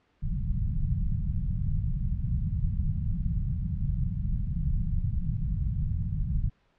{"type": "low-pass noise", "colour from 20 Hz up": "pink", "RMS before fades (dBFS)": -28, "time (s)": [0.22, 6.5], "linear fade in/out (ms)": 10, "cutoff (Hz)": 180, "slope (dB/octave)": 48, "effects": ["pink hiss -68 dBFS RMS until 6.78 s", "low-pass 3000 Hz 12 dB/octave"]}